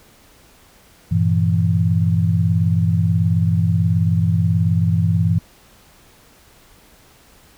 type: chord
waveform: sine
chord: E diminished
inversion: first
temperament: equal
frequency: 98 / 116.54 / 164.81 Hz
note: G2 / Bb2 / E3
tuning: 0 / 0 / 0 cents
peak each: -17 / -21 / -17 dBFS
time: 1.11-5.39 s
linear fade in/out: 10 ms
effects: pink hiss -50 dBFS RMS until 7.57 s